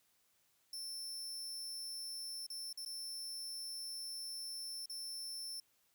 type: tone with dropouts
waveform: sawtooth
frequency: 5360 Hz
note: E8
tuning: 28 cents sharp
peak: -40 dBFS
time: 0.73-5.6 s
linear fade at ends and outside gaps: 2 ms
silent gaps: 2.465-2.501 / 2.728-2.774 / 2.85-2.86 / 4.858-4.897 s
effects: white hiss -75 dBFS RMS until 5.94 s